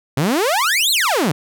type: exponential two-way sweep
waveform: sawtooth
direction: up then down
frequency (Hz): 125.2 to 4336 to 131.8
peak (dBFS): -11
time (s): 0.17-1.32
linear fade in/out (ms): 5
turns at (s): 0.91
effects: none